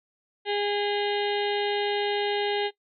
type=harmonic tone with a mistuned harmonic; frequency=409.7 Hz; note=G#4; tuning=24 cents flat; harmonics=1 / 2 / 4 / 5 / 6 / 7 / 8 / 9 / 10; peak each=-27 / -30 / -37 / -35 / -41 / -36 / -36 / -37 / -43 dBFS; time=0.45-2.71 s; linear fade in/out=50 ms; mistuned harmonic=8; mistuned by=-50 cents; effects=noise-tail reverb RT60 0.1 s tail -19 dB re dry